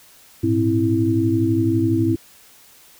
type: tone cluster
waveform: sine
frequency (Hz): 105.7 / 117.7 / 263 / 328.9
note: G#2 / A#2 / C4 / E4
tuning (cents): +31 / +17 / +9 / -4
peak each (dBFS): -21 / -27 / -22 / -18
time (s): 0.43-2.16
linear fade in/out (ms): 10
effects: white hiss -49 dBFS RMS until 2.99 s